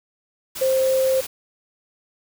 sine tone in noise, 526 Hz, C5, 9 cents sharp, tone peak -16 dBFS, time 0.61-1.21 s, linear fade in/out 10 ms, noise white, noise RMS -32 dBFS, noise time 0.55-1.27 s, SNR +13 dB, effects none

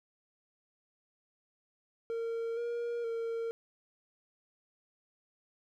triangle tone with pitch steps, 459.5 / 472.3 / 459 Hz, A#4 / A#4 / A#4, -25 / +23 / -27 cents, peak -31 dBFS, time 2.1-3.51 s, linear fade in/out 0 ms, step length 470 ms, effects none

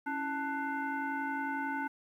sine tone with frequency modulation, 882 Hz, A5, 4 cents sharp, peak -32 dBFS, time 0.06-1.88 s, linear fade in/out 10 ms, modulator 605 Hz, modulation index 1.3, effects 11-bit

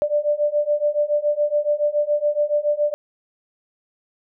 sine beating tone pair, 587.3 / 594.4 Hz, D5 / D5, 0 / +21 cents, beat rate 7.1 Hz, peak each -21 / -20 dBFS, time 0.02-2.94 s, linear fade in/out 0 ms, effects none

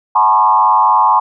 sine tone with frequency modulation, 967 Hz, B5, 37 cents flat, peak -7 dBFS, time 0.15-1.2 s, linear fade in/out 10 ms, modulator 104 Hz, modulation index 1.5, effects none

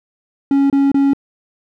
triangle tone bursts, 277.2 Hz, C#4, in tune, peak -8 dBFS, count 3, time 0.51-1.134 s, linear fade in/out 2 ms, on 190 ms, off 27 ms, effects none

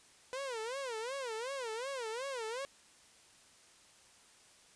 sawtooth tone with vibrato, 492.9 Hz, B4, 3 cents flat, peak -34 dBFS, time 0.33-2.65 s, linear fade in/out 0 ms, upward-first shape sine, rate 2.7 Hz, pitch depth 210 cents each way, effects white hiss -62 dBFS RMS until 4.75 s + resampled to 22050 Hz

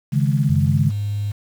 sine chord, C# suspended second, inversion none, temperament just, 138.59 / 155.92 / 207.9 Hz, C#3 / D#3 / G#3, 0 / +4 / +2 cents, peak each -17 / -20 / -23 dBFS, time 0.12-0.91 s, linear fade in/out 20 ms
sine tone with pitch glide, 91.2 to 102.96 Hz, F#2 to G#2, -24 to -15 cents, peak -20 dBFS, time 0.49-1.32 s, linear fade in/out 10 ms, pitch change +209 cents, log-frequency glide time 0.6-0.88 s
effects 7-bit

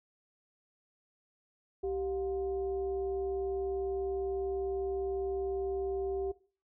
sine tone with frequency modulation, 388.6 Hz, G4, 15 cents flat, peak -31 dBFS, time 1.83-6.32 s, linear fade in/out 10 ms, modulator 326 Hz, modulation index 0.42, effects noise-tail reverb RT60 0.4 s tail -19 dB re dry

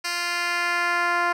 10% pulse tone with band-pass filter sweep, 348.2 Hz, F4, 5 cents flat, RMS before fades -24 dBFS, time 0.04-1.33 s, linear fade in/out 10 ms, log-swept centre 4400 to 1100 Hz, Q 0.91, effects none

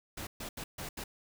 pink noise bursts at uneven times, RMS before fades -41 dBFS, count 5, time 0.17-0.27 / 0.4-0.49 / 0.57-0.64 / 0.78-0.89 / 0.97-1.04 s, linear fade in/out 5 ms, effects none

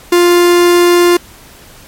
45% pulse tone, 350.2 Hz, F4, 5 cents sharp, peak -5 dBFS, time 0.12-1.17 s, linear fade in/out 5 ms, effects pink hiss -38 dBFS RMS until 1.87 s + MP3 64 kbps

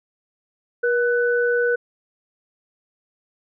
sine tone pair together, 479.8 / 1494.5 Hz, A#4 / F#6, +50 / +17 cents, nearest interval octave + minor sixth, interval 1967 cents, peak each -18 / -22 dBFS, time 0.83-1.76 s, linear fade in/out 10 ms, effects none

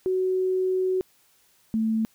sine tone pair in turn, 372.7 / 221.6 Hz, F#4 / A3, +13 / +13 cents, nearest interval major sixth, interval 900 cents, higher first, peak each -21 dBFS, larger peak neither, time 0.06-1.01 / 1.74-2.05 s, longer first, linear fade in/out 0 ms, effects white hiss -62 dBFS RMS until 2.14 s

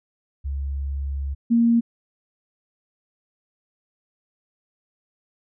sine tone pair in turn, 69.3 / 233.1 Hz, C#2 / A#3, 0 / 0 cents, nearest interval octave + major sixth, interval 2100 cents, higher second, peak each -24 / -14 dBFS, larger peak second, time 0.44-1.35 / 1.5-1.81 s, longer first, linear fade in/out 20 ms, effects none

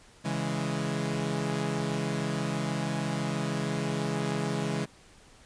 sawtooth chord, C# minor, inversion none, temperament equal, 138.59 / 164.81 / 207.7 Hz, C#3 / E3 / G#3, 0 / 0 / 0 cents, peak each -29 dBFS, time 0.24-4.86 s, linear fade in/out 20 ms, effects pink hiss -56 dBFS RMS until 5.45 s + resampled to 22050 Hz

